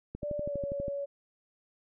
click train, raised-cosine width 3 ms, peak -25 dBFS, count 10, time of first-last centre 0.15-0.882 s, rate 12.3 Hz
sine tone with pitch glide, 587 to 563.7 Hz, D5 to C#5, -1 to +29 cents, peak -32 dBFS, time 0.22-1.06 s, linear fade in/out 20 ms, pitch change -70 cents, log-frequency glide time 0.43-0.58 s
effects none

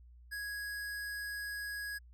square tone, 1661.2 Hz, G#6, in tune, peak -39 dBFS, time 0.31-1.99 s, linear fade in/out 20 ms, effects added 60 Hz sine -54 dBFS peak until 2.13 s

